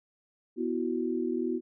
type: chord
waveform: sine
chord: B suspended fourth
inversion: none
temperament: equal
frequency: 246.9 / 329.6 / 370 Hz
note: B3 / E4 / F#4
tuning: 0 / 0 / 0 cents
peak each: -32 dBFS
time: 0.56-1.61 s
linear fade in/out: 50 ms
effects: none